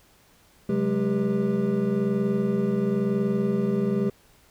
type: tone cluster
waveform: triangle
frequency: 133.2 / 188.2 / 209.2 / 396.2 / 488.1 Hz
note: C3 / F#3 / G#3 / G4 / B4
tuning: +31 / +30 / +13 / +18 / -20 cents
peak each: -30 / -26 / -23 / -25 / -32 dBFS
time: 0.69-4.1 s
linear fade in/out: 5 ms
effects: pink hiss -58 dBFS RMS until 4.5 s